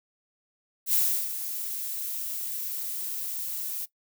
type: noise with ADSR envelope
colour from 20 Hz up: violet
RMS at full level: -22 dBFS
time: 0.86-3.86 s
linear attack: 75 ms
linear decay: 340 ms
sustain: -11 dB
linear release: 20 ms
effects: noise-tail reverb RT60 0.1 s tail -18 dB re dry